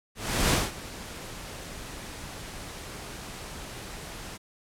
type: noise with ADSR envelope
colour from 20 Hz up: pink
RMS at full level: -22 dBFS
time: 0.15-4.38 s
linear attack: 360 ms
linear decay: 200 ms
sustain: -18 dB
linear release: 21 ms
effects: low-pass 11000 Hz 12 dB/octave